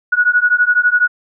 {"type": "beating tone pair", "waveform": "sine", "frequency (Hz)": [1456, 1468], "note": ["F#6", "F#6"], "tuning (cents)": [-28, -14], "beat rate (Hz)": 12, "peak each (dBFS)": -13, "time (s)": [0.12, 1.08], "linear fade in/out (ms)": 10, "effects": []}